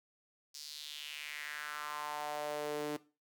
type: tone with high-pass filter sweep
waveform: sawtooth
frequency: 148.9 Hz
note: D3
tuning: 24 cents sharp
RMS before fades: -41 dBFS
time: 0.54-2.97 s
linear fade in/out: 10 ms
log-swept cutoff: 5200 to 340 Hz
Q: 3.3
effects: noise-tail reverb RT60 0.3 s tail -17 dB re dry